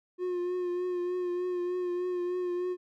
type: tone with vibrato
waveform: triangle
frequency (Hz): 358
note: F4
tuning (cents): +43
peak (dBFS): -27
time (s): 0.18-2.77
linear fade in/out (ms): 50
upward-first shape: triangle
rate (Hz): 3.3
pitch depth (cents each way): 33
effects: none